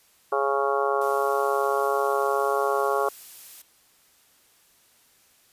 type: harmonic tone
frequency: 138.59 Hz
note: C#3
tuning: in tune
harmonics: 3 / 4 / 5 / 6 / 7 / 8 / 9 / 10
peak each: -26 / -28 / -30 / -30 / -38 / -27 / -37 / -33 dBFS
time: 0.32-3.09 s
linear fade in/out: 5 ms
type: noise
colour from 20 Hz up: blue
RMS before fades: -43 dBFS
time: 1.01-3.62 s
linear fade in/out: 5 ms
effects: white hiss -60 dBFS RMS until 5.52 s + resampled to 32000 Hz